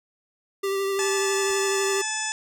square tone with vibrato, 392 Hz, G4, in tune, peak -24 dBFS, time 0.63-2.02 s, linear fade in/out 10 ms, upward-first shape triangle, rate 12 Hz, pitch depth 21 cents each way
harmonic tone, 867 Hz, A5, 26 cents flat, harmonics 1 / 2 / 3 / 4 / 6 / 7 / 8 / 9 / 10, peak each -34 / -32 / -35 / -37 / -35 / -37 / -32 / -38 / -37 dBFS, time 0.99-2.32 s, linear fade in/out 0 ms
brown noise with exponential growth, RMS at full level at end -41 dBFS, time 1.43-1.52 s, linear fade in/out 2 ms, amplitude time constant 18 ms
effects none

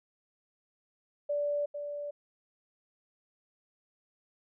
sine tone with echo, 582 Hz, D5, 16 cents flat, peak -28 dBFS, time 1.29-1.66 s, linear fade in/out 10 ms, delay 450 ms, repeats 1, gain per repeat -7 dB, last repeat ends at 2.11 s, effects none

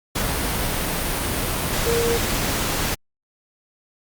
sine tone in noise, 466.2 Hz, A#4, in tune, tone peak -20 dBFS, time 1.86-2.18 s, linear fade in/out 10 ms, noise pink, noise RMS -23 dBFS, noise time 0.15-2.95 s, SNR 0 dB, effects Opus 48 kbps

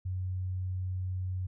sine tone, 92.4 Hz, F#2, 2 cents flat, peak -31 dBFS, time 0.05-1.47 s, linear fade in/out 10 ms, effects none

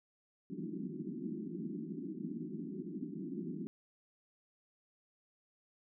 pink band-pass noise, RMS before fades -42 dBFS, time 0.5-3.67 s, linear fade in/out 0 ms, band 160 to 370 Hz, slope 96 dB/octave, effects none

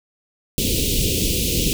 pink band-stop noise, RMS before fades -20 dBFS, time 0.58-1.73 s, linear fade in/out 0 ms, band 490 to 2600 Hz, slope 48 dB/octave, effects none

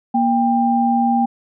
sine tone pair together, 236.6 / 794.2 Hz, A#3 / G5, +26 / +22 cents, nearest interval octave + major sixth, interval 2096 cents, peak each -16 dBFS, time 0.14-1.26 s, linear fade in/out 10 ms, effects none

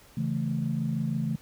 sine chord, A major, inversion first, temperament equal, 138.59 / 164.81 / 220 Hz, C#3 / E3 / A3, 0 / 0 / 0 cents, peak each -30 dBFS, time 0.17-1.36 s, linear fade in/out 5 ms, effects tanh soft clip ceiling -17 dBFS + pink hiss -55 dBFS RMS until 1.41 s

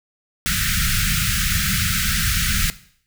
pink band-stop noise, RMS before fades -20 dBFS, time 0.46-2.7 s, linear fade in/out 0 ms, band 210 to 1300 Hz, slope 96 dB/octave, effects noise-tail reverb RT60 0.6 s tail -17 dB re dry

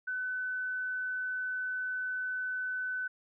sine tone, 1507 Hz, F#6, 31 cents sharp, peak -32 dBFS, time 0.07-3.08 s, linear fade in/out 10 ms, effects none

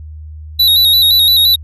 square tone with vibrato, 3861 Hz, B7, 40 cents flat, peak -7 dBFS, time 0.59-1.56 s, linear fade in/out 10 ms, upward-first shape square, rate 5.8 Hz, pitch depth 45 cents each way, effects added 77 Hz sine -27 dBFS peak until 1.63 s

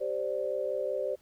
sine chord, G suspended fourth, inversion none, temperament just, 392 / 522.7 / 588 Hz, G4 / C5 / D5, 0 / -2 / +2 cents, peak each -36 / -32 / -33 dBFS, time 0-1.16 s, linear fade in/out 20 ms, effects pink hiss -65 dBFS RMS until 1.21 s

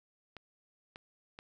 clicks, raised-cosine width 0.3 ms, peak -30 dBFS, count 3, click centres 0.367 / 0.959 / 1.389 s, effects none

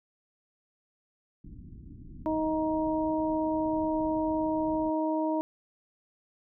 pink low-pass noise, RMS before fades -46 dBFS, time 1.44-4.9 s, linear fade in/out 5 ms, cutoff 310 Hz, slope 48 dB/octave
harmonic tone, 314 Hz, D#4, 16 cents sharp, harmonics 1 / 2 / 3, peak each -28 / -31 / -33 dBFS, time 2.26-5.41 s, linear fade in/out 0 ms
effects none

